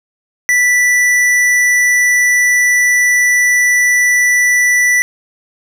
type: tone with hard clipping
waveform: sine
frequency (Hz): 1971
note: B6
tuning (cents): -4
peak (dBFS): -10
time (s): 0.49-5.02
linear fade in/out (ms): 0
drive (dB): 12
effects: none